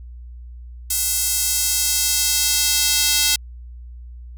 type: tone with high-pass filter sweep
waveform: square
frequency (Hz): 293.7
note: D4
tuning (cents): 0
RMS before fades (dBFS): -19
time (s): 0.9-3.36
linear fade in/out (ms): 5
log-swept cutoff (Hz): 8000 to 4100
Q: 1
effects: added 60 Hz sine -34 dBFS peak until 4.37 s